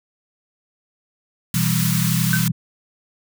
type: high-pass noise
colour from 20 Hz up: white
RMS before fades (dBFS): -25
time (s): 1.54-2.48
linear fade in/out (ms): 2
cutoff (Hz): 920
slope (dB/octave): 96
type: chord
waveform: sine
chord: E minor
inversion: second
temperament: equal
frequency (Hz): 123.47 / 164.81 / 196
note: B2 / E3 / G3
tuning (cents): 0 / 0 / 0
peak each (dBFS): -22 / -20 / -24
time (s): 1.54-2.52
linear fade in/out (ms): 5
type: tone with exponential decay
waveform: sine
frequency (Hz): 1532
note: G6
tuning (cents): -40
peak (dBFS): -15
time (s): 2.33-2.48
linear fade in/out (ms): 1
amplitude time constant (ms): 32
effects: none